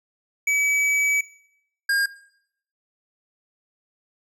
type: tone pair in turn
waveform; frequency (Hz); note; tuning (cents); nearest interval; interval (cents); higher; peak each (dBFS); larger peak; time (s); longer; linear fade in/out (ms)
square; 2285 / 1615.7; D7 / G#6; -48 / -48; tritone; 600; first; -19; neither; 0.47-1.21 / 1.89-2.06; first; 5
effects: noise-tail reverb RT60 0.7 s tail -19 dB re dry + low-pass 11000 Hz 12 dB/octave